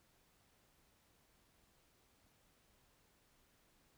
silence, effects pink hiss -73 dBFS RMS until 3.97 s

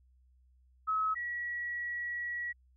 sine tone pair in turn, 1285 / 1925.3 Hz, E6 / B6, -45 / -45 cents, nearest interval perfect fifth, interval 700 cents, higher second, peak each -28 / -34 dBFS, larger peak first, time 0.87-1.15 / 1.15-2.53 s, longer second, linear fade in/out 20 ms, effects added 63 Hz sine -62 dBFS peak until 2.76 s

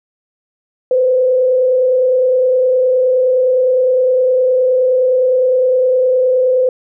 sine tone with frequency modulation, 510 Hz, C5, 44 cents flat, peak -9 dBFS, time 0.91-6.69 s, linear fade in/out 2 ms, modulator 29.7 Hz, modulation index 0.43, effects none

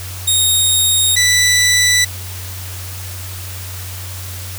15% pulse tone pair in turn, 3729 / 1975.4 Hz, A#7 / B6, 0 / 0 cents, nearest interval major seventh, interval 1100 cents, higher first, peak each -4 dBFS, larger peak neither, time 0.27-1.16 / 1.16-2.05 s, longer neither, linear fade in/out 10 ms, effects added 92 Hz sine -27 dBFS peak until 4.58 s + white hiss -31 dBFS RMS until 4.58 s

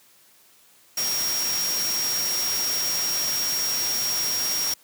sine tone in noise, 5600 Hz, F8, 4 cents sharp, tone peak -24 dBFS, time 0.97-4.74 s, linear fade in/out 5 ms, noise white, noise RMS -29 dBFS, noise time 0.97-4.74 s, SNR +2 dB, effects white hiss -56 dBFS RMS until 4.83 s + high-pass 100 Hz 12 dB/octave

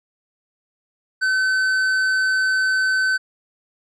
sine tone with tanh clipping, 1525 Hz, G6, 48 cents flat, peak -18 dBFS, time 1.21-3.18 s, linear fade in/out 20 ms, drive 9 dB, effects none

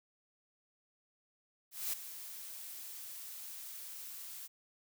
blue noise with ADSR envelope, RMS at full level -35 dBFS, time 1.71-4.48 s, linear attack 220 ms, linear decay 8 ms, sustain -12 dB, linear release 24 ms, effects none

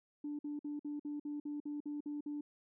sine tone bursts, 293.7 Hz, D4, in tune, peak -37 dBFS, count 11, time 0.24-2.41 s, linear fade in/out 5 ms, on 150 ms, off 52 ms, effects tanh soft clip ceiling -34 dBFS

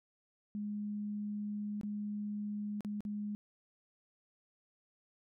sine tone with dropouts, 207.7 Hz, G#3, in tune, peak -36 dBFS, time 0.55-3.35 s, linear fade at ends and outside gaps 0 ms, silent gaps 1.812-1.833 / 2.807-2.848 / 3.006-3.051 s, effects none

